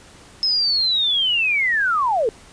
sine linear sweep, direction down, 5200 to 410.8 Hz, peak -16 dBFS, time 0.43-2.29 s, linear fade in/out 0 ms, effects pink hiss -46 dBFS RMS until 2.52 s + resampled to 22050 Hz

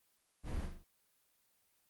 brown noise with echo, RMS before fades -39 dBFS, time 0.43-0.69 s, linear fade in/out 50 ms, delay 40 ms, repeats 4, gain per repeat -5 dB, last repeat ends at 0.85 s, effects white hiss -75 dBFS RMS until 1.89 s + Opus 24 kbps

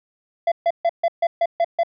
triangle tone bursts, 678 Hz, E5, 49 cents sharp, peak -13 dBFS, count 8, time 0.47-1.834 s, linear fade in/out 5 ms, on 48 ms, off 140 ms, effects resampled to 11025 Hz

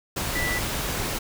sine tone in noise, 1975.5 Hz, B6, in tune, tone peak -26 dBFS, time 0.35-0.59 s, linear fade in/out 10 ms, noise pink, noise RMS -28 dBFS, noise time 0.16-1.19 s, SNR -1 dB, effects none

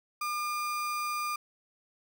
35% pulse tone, 1205 Hz, D6, 44 cents sharp, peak -29 dBFS, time 0.21-1.36 s, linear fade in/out 5 ms, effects none

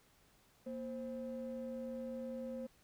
triangle ring-modulated tone, 380 Hz, F#4, 46 cents sharp, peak -34 dBFS, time 0.66-2.67 s, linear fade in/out 10 ms, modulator 145 Hz, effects tanh soft clip ceiling -36 dBFS + pink hiss -69 dBFS RMS until 2.83 s

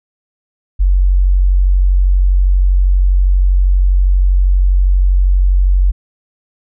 sine tone, 46.25 Hz, F#1, in tune, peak -7 dBFS, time 0.79-5.92 s, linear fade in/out 20 ms, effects none

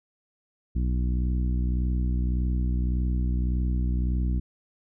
harmonic tone, 61.74 Hz, B1, in tune, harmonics 1 / 2 / 3 / 4 / 5 / 6, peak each -23 / -33 / -33 / -38 / -40 / -50 dBFS, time 0.75-4.4 s, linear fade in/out 10 ms, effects none

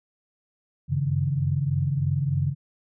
sine tone cluster, 92.7 / 96 / 138 / 158 Hz, F#2 / G2 / C#3 / D#3, +4 / -36 / -7 / +27 cents, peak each -32 / -31 / -23 / -29 dBFS, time 0.88-2.55 s, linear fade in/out 50 ms, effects none

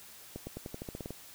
accelerating click train, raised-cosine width 2 ms, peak -26 dBFS, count 11, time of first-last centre 0.36-1.106 s, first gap 110 ms, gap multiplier 0.91, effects white hiss -52 dBFS RMS until 1.34 s

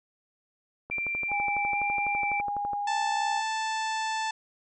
click train, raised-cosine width 1 ms, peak -25 dBFS, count 23, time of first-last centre 0.9-2.733 s, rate 12 Hz
sine tone with vibrato, 2349 Hz, D7, in tune, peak -28 dBFS, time 0.91-2.41 s, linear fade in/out 5 ms, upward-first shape square, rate 1.2 Hz, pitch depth 9 cents each way
sine tone, 817 Hz, G#5, 29 cents flat, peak -28 dBFS, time 1.28-3.43 s, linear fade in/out 50 ms
harmonic tone, 880 Hz, A5, in tune, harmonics 1 / 2 / 3 / 4 / 5 / 6 / 7 / 8 / 9, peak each -29 / -35 / -39 / -41 / -43 / -45 / -46 / -47 / -48 dBFS, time 2.87-4.31 s, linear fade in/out 5 ms
effects none

